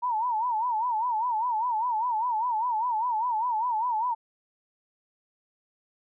sine tone with vibrato, 926 Hz, A#5, 12 cents flat, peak -24 dBFS, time 0.02-4.15 s, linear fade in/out 20 ms, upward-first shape sine, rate 5 Hz, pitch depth 140 cents each way, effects none

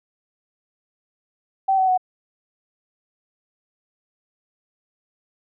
sine tone with pitch steps, 772 / 755.7 / 739.7 Hz, G5 / F#5 / F#5, -27 / +36 / -1 cents, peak -15 dBFS, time 1.68-1.977 s, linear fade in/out 10 ms, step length 99 ms, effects none

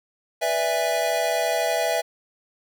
square chord, E dominant seventh, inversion second, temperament equal with one note detuned, 493.9 / 587.3 / 659.3 / 820.1 Hz, B4 / D5 / E5 / G#5, 0 / 0 / 0 / -22 cents, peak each -30 / -30 / -24 / -29 dBFS, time 0.41-2.02 s, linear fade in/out 20 ms, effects none

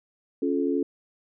sine chord, Db augmented, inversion none, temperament equal with one note detuned, 277.2 / 349.2 / 432.9 Hz, Db4 / F4 / A4, 0 / 0 / -28 cents, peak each -25 / -28 / -28 dBFS, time 0.42-0.83 s, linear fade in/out 5 ms, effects none

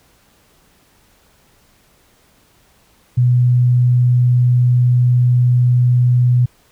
sine tone, 123.47 Hz, B2, in tune, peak -9 dBFS, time 3.17-6.46 s, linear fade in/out 10 ms, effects pink hiss -54 dBFS RMS until 6.71 s

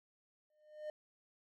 triangle tone with exponential growth, 608 Hz, D#5, 40 cents flat, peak -36 dBFS, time 0.5-0.9 s, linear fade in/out 2 ms, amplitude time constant 85 ms, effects none

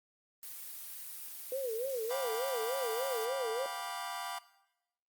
blue noise, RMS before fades -45 dBFS, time 0.43-3.25 s, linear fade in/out 0 ms
sine tone with vibrato, 490.9 Hz, B4, 10 cents flat, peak -33 dBFS, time 1.52-3.66 s, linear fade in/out 2 ms, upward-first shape sine, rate 3.4 Hz, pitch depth 190 cents each way
sawtooth chord, G dominant seventh, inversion third, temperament just, 705.6 / 784 / 980 / 1176 Hz, F5 / G5 / B5 / D6, +18 / 0 / -14 / +2 cents, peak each -40 dBFS, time 2.1-4.39 s, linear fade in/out 10 ms
effects noise-tail reverb RT60 0.9 s tail -17 dB re dry + Opus 32 kbps

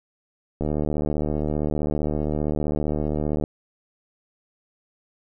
click train, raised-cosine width 2 ms, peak -12 dBFS, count 214, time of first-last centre 0.61-3.439 s, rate 75.3 Hz, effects none

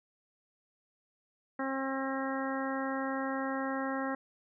harmonic tone, 268.1 Hz, C4, 42 cents sharp, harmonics 1 / 2 / 3 / 4 / 5 / 6 / 7, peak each -35 / -38 / -40 / -41 / -42 / -43 / -43 dBFS, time 1.59-4.15 s, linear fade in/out 5 ms, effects none

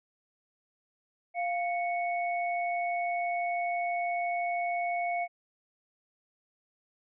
sine tone pair together, 698.3 / 2217 Hz, F5 / C#7, 0 / 0 cents, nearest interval octave + minor sixth, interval 2000 cents, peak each -29 / -35 dBFS, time 1.34-5.28 s, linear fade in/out 50 ms, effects none

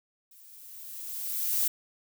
violet noise with level ramp, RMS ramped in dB -55 to -25 dBFS, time 0.31-1.68 s, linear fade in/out 5 ms, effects none

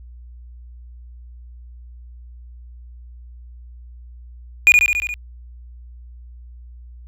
triangle tone with echo, 2444 Hz, D#7, 32 cents flat, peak -4 dBFS, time 4.67-4.72 s, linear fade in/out 0 ms, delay 70 ms, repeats 6, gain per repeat -3 dB, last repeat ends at 5.14 s, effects added 60 Hz sine -37 dBFS peak until 7.07 s

